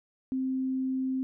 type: tone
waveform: sine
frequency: 261.6 Hz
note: C4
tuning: in tune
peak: -27 dBFS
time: 0.32-1.23 s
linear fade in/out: 0 ms
effects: none